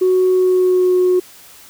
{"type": "tone with pitch glide", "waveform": "sine", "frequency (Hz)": [370, 364.3], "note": ["F#4", "F#4"], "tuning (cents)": [0, -27], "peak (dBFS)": -9, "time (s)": [0.01, 1.2], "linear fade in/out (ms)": 10, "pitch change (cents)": -27, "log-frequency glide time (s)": [0.31, 0.95], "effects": ["tanh soft clip ceiling -7 dBFS", "white hiss -42 dBFS RMS until 1.69 s"]}